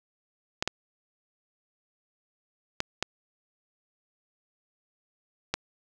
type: clicks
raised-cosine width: 0.2 ms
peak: -9 dBFS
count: 5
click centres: 0.625 / 0.676 / 2.804 / 3.026 / 5.54 s
effects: none